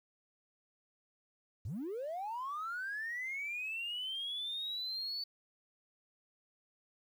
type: linear sweep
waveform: triangle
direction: up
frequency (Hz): 77 to 4514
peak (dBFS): -34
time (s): 1.65-5.24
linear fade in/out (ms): 5
effects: tanh soft clip ceiling -34 dBFS + 11-bit